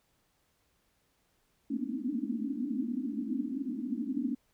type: band-pass noise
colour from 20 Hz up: pink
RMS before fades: -34 dBFS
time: 1.7-4.35 s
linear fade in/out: 10 ms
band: 220 to 300 Hz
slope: 96 dB/octave
effects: pink hiss -73 dBFS RMS until 4.53 s